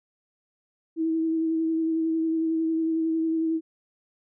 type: tone with vibrato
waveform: sine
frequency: 323.6 Hz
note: E4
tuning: 32 cents flat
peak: -22 dBFS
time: 0.96-3.61 s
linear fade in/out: 50 ms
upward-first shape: sine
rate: 11 Hz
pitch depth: 18 cents each way
effects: none